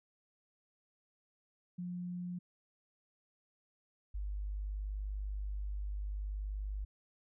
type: tone pair in turn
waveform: sine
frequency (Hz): 177.8 / 50.31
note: F3 / G1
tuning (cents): +31 / +46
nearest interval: octave + minor seventh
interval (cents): 2185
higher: first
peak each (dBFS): -38 / -36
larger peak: second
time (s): 1.78-2.39 / 4.14-6.85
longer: second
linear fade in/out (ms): 10
effects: none